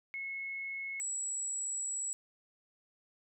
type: tone pair in turn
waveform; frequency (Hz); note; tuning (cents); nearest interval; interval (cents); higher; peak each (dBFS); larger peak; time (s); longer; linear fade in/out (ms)
sine; 2183 / 7779; C#7 / B8; -27 / -27; octave + minor seventh; 2200; second; -37 / -34; second; 0.14-1 / 1-2.13; second; 0
effects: none